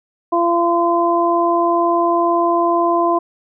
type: harmonic tone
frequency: 342.1 Hz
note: F4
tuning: 36 cents flat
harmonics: 1 / 2 / 3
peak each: -17 / -17 / -17 dBFS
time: 0.32-3.19 s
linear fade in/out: 10 ms
effects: none